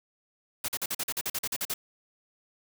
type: noise bursts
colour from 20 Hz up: white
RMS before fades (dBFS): -31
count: 13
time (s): 0.64-1.74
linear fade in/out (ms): 5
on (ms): 44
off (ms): 44
effects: none